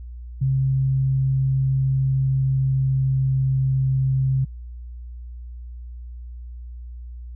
sine tone with pitch glide, 133.5 to 132.65 Hz, C3 to C3, +35 to +24 cents, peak -17 dBFS, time 0.41-4.45 s, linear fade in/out 10 ms, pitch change -11 cents, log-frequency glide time 2.11-3.92 s, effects added 60 Hz sine -33 dBFS peak until 7.35 s

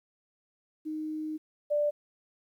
sine tone pair in turn, 310 / 589.4 Hz, D#4 / D5, -6 / +6 cents, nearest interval major seventh, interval 1112 cents, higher second, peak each -32 / -24 dBFS, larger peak second, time 0.85-1.38 / 1.7-1.91 s, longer first, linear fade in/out 20 ms, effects 11-bit

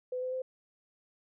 sine tone with pitch steps, 504 / 510.2 / 516.4 Hz, B4 / C5 / C5, +35 / -44 / -23 cents, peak -32 dBFS, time 0.12-0.42 s, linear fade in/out 5 ms, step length 100 ms, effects none

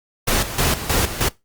pink noise with tremolo, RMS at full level -18 dBFS, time 0.27-1.29 s, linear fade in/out 10 ms, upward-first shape square, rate 3.2 Hz, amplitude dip 70%, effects noise-tail reverb RT60 0.2 s tail -21 dB re dry + Opus 48 kbps

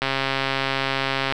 click train, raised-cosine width 0.3 ms, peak -6 dBFS, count 177, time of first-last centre 0.02-1.324 s, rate 135 Hz, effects none

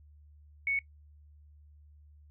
sine tone, 2217 Hz, C#7, in tune, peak -27 dBFS, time 0.67-0.79 s, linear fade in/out 2 ms, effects noise-tail reverb RT60 0.1 s tail -20 dB re dry + added 74 Hz sine -54 dBFS peak until 2.3 s

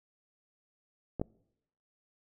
clicks, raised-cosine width 2 ms, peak -21 / -18 dBFS, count 2, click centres 1.197 / 1.215 s, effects noise-tail reverb RT60 0.8 s tail -25 dB re dry

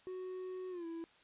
triangle tone with pitch glide, 370 to 331.5 Hz, F#4 to E4, 0 to +10 cents, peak -39 dBFS, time 0.07-1.04 s, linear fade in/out 0 ms, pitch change -190 cents, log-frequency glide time 0.7-0.86 s, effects white hiss -65 dBFS RMS until 1.23 s + resampled to 8000 Hz

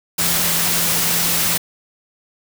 sine tone in noise, 170 Hz, F3, 46 cents flat, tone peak -29 dBFS, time 0.18-1.58 s, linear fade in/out 10 ms, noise white, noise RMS -18 dBFS, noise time 0.18-1.58 s, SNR -14 dB, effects none

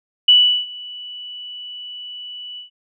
sine tone with ADSR envelope, 2960 Hz, F#7, in tune, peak -6 dBFS, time 0.28-2.7 s, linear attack 6 ms, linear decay 370 ms, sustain -24 dB, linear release 120 ms, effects none

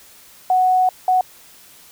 sine tone bursts at uneven times, 740 Hz, F#5, in tune, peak -12 dBFS, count 2, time 0.5-0.89 / 1.08-1.21 s, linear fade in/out 2 ms, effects white hiss -46 dBFS RMS until 1.91 s

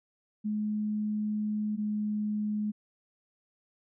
sine tone pair in turn, 211.7 / 210.7 Hz, G#3 / G#3, +33 / +25 cents, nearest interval unison, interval 8 cents, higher first, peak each -28 dBFS, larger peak neither, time 0.44-1.77 / 1.77-2.72 s, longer first, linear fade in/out 20 ms, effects none

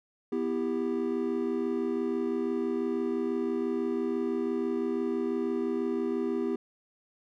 triangle chord, E minor, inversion second, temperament just, 247.2 / 329.6 / 395.6 Hz, B3 / E4 / G4, +2 / 0 / +16 cents, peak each -30 / -31 / -29 dBFS, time 0.32-6.56 s, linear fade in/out 5 ms, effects none

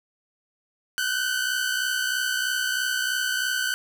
sawtooth tone pair together, 1480 / 1543.1 Hz, F#6 / G6, 0 / -28 cents, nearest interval minor second, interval 72 cents, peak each -23 dBFS, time 0.98-3.74 s, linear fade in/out 0 ms, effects none

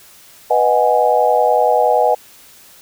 sine chord, G# minor seventh, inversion first, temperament equal, 493.9 / 622.3 / 740 / 830.6 Hz, B4 / D#5 / F#5 / G#5, 0 / 0 / 0 / 0 cents, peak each -16 dBFS, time 0.5-2.15 s, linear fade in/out 10 ms, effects white hiss -44 dBFS RMS until 2.81 s

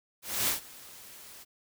white noise with ADSR envelope, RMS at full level -27 dBFS, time 0.22-1.45 s, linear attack 260 ms, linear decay 120 ms, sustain -22 dB, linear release 27 ms, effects none

